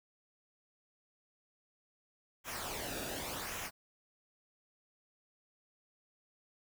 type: noise with flanger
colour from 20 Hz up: pink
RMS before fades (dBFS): -41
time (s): 2.44-3.71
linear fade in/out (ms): 50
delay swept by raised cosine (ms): 0.22 to 0.97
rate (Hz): 0.88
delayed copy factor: -0.6
effects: none